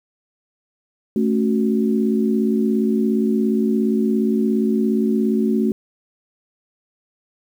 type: chord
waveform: sine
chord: F# minor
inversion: first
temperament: equal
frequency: 220 / 277.2 / 370 Hz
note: A3 / C#4 / F#4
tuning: 0 / 0 / 0 cents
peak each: -17 / -23 / -22 dBFS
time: 1.16-5.72 s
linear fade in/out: 2 ms
effects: 8-bit